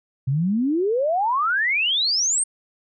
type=exponential sweep; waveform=sine; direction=up; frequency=126.1 to 8900 Hz; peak=-18 dBFS; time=0.27-2.44 s; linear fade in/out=10 ms; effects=none